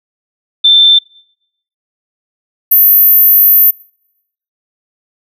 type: tone pair in turn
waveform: sine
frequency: 3555 / 13449 Hz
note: A7 / G#9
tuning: +17 / +21 cents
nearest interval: octave + major seventh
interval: 2304 cents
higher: second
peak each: -3 dBFS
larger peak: neither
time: 0.64-0.99 / 2.71-3.71 s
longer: second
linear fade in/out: 10 ms
effects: noise-tail reverb RT60 0.8 s tail -26 dB re dry